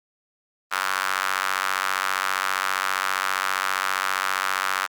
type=tone with high-pass filter; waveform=sawtooth; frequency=95 Hz; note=F#2; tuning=46 cents sharp; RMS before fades=-25 dBFS; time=0.71-4.87 s; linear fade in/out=20 ms; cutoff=1300 Hz; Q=2.9; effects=Opus 32 kbps